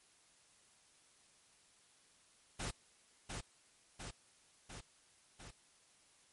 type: noise with echo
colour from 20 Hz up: pink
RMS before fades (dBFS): -41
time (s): 2.59-2.71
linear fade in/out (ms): 10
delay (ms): 700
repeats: 4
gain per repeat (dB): -3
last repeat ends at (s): 5.51
effects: white hiss -68 dBFS RMS until 6.32 s + MP3 48 kbps